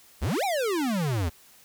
square exponential two-way sweep, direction up then down, 55.6 to 830.6 to 76.7 Hz, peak -25 dBFS, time 0.21-1.3 s, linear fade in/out 20 ms, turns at 0.44 s, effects white hiss -55 dBFS RMS until 1.64 s

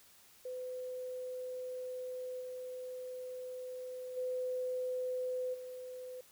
sine tone with level steps, 506 Hz, B4, 42 cents sharp, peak -39 / -41 / -34 / -43 dBFS, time 0.45-6.21 s, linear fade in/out 5 ms, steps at 2.4 / 4.16 / 5.53 s, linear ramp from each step 20 ms, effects white hiss -62 dBFS RMS until 6.31 s

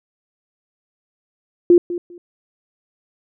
sine tone with echo, 349.2 Hz, F4, in tune, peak -6 dBFS, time 1.7-1.78 s, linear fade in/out 2 ms, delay 200 ms, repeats 2, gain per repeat -15 dB, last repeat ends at 2.18 s, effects none

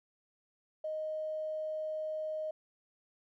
triangle tone with tanh clipping, 622.3 Hz, D#5, in tune, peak -34 dBFS, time 0.84-2.51 s, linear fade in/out 5 ms, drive 3 dB, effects none

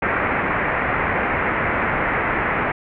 white low-pass noise, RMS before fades -21 dBFS, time 0.02-2.72 s, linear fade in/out 5 ms, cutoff 2200 Hz, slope 48 dB/octave, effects none

